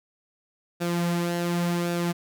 sawtooth tone with flanger, 172.9 Hz, F3, 17 cents flat, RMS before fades -26 dBFS, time 0.8-2.13 s, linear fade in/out 20 ms, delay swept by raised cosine 0.96 to 4.96 ms, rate 0.9 Hz, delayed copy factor -0.5, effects none

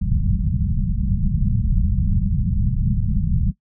pink low-pass noise, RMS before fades -19 dBFS, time 0.01-3.52 s, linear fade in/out 10 ms, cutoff 210 Hz, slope 96 dB/octave, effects noise-tail reverb RT60 0.1 s tail -18 dB re dry

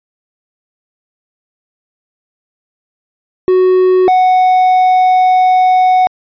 triangle tone pair in turn, 370 / 740 Hz, F#4 / F#5, 0 / 0 cents, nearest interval octave, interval 1200 cents, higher second, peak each -4 dBFS, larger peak neither, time 3.48-4.08 / 4.08-6.07 s, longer second, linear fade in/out 0 ms, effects resampled to 11025 Hz

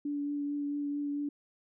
sine tone with vibrato, 288.5 Hz, D4, 31 cents flat, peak -31 dBFS, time 0.05-1.29 s, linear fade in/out 5 ms, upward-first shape triangle, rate 4.5 Hz, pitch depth 14 cents each way, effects none

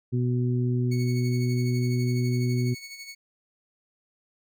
harmonic tone, 123.47 Hz, B2, in tune, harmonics 1 / 2 / 3, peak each -23 / -29 / -33 dBFS, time 0.12-2.75 s, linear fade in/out 20 ms
20% pulse tone with tremolo, 2217 Hz, C#7, in tune, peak -32 dBFS, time 0.91-3.15 s, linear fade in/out 10 ms, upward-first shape sine, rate 12 Hz, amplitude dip 55%
effects none

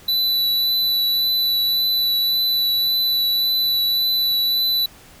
square tone with vibrato, 3970 Hz, B7, 8 cents sharp, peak -17 dBFS, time 0.08-4.86 s, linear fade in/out 5 ms, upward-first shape triangle, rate 1.8 Hz, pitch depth 15 cents each way, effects pink hiss -46 dBFS RMS until 5.2 s

